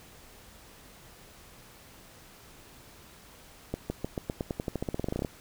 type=accelerating click train; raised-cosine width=2 ms; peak=-17 dBFS; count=21; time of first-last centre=3.74-5.248 s; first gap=160 ms; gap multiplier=0.91; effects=pink hiss -53 dBFS RMS until 5.4 s